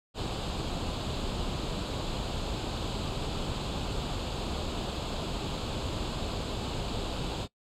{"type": "noise with comb filter", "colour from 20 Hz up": "pink", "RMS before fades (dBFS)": -33, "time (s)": [0.14, 7.48], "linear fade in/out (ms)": 50, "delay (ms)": 0.26, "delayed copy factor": 0.7, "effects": ["noise-tail reverb RT60 0.1 s tail -21 dB re dry", "low-pass 5000 Hz 12 dB/octave"]}